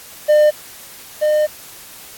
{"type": "tone pair in turn", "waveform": "triangle", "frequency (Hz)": [602, 606.9], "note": ["D5", "D#5"], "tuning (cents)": [43, -43], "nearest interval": "unison", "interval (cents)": 14, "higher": "second", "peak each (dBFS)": [-6, -10], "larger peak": "first", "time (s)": [[0.28, 0.51], [1.21, 1.47]], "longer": "second", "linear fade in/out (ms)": 20, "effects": ["white hiss -38 dBFS RMS until 2.17 s", "AAC 64 kbps"]}